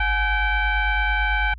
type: tone with frequency modulation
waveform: sine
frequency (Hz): 740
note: F#5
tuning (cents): 0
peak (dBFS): -18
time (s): 0-1.54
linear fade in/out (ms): 5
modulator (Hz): 791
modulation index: 2.1
effects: added 60 Hz sine -36 dBFS peak until 1.58 s